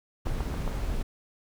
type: noise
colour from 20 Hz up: brown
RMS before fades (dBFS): -30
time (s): 0.25-1.03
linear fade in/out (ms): 10
type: click train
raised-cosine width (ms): 1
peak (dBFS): -21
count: 4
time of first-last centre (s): 0.27-0.677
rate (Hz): 7.37
effects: none